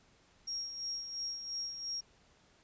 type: tone with tremolo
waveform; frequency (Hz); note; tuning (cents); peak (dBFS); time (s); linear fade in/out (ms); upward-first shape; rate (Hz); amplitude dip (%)
sine; 5588; F8; 0; -35; 0.47-2.01; 10; sine; 2.9; 55
effects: pink hiss -66 dBFS RMS until 2.63 s + resampled to 16000 Hz